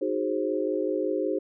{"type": "chord", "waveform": "sine", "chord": "Ab dominant seventh", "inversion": "second", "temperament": "equal with one note detuned", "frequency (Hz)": [311.1, 370, 415.3, 529], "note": ["Eb4", "Gb4", "Ab4", "C5"], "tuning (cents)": [0, 0, 0, 19], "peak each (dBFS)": -30, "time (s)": [0.01, 1.39], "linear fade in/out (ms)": 10, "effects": []}